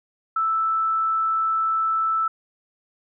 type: tone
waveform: sine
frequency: 1318.5 Hz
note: E6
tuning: in tune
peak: -19 dBFS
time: 0.36-2.28 s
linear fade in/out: 5 ms
effects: none